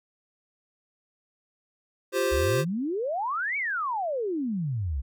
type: chord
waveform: square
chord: F suspended second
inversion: none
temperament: equal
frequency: 349.2 / 392 / 523.3 Hz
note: F4 / G4 / C5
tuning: 0 / 0 / 0 cents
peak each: -31 / -28 / -27 dBFS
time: 2.12-2.65 s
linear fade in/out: 50 ms
type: exponential two-way sweep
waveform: sine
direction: up then down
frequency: 60.9 to 2326 to 60.9 Hz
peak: -26 dBFS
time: 2.31-5.02 s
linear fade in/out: 20 ms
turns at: 3.57 s
effects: none